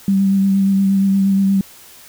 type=tone with vibrato; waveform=sine; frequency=195.1 Hz; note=G3; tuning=8 cents flat; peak=-11 dBFS; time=0.08-1.61 s; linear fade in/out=2 ms; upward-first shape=sine; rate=8.5 Hz; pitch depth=18 cents each way; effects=white hiss -42 dBFS RMS until 2.08 s